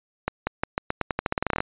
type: accelerating click train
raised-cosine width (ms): 0.5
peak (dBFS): -8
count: 18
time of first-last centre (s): 0.28-1.605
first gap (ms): 190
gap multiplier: 0.87
effects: resampled to 8000 Hz